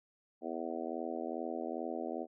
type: harmonic tone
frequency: 82.41 Hz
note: E2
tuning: in tune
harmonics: 3 / 4 / 5 / 6 / 7 / 8 / 9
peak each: -43 / -42 / -44 / -46 / -45 / -44 / -45 dBFS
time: 0.41-2.27 s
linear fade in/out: 50 ms
effects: none